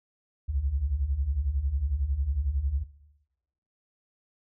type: beating tone pair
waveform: sine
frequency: 61.74 / 72.74 Hz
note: B1 / D2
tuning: 0 / -16 cents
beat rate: 11 Hz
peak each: -31 / -26 dBFS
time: 0.48-2.84 s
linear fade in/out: 20 ms
effects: noise-tail reverb RT60 0.9 s tail -17 dB re dry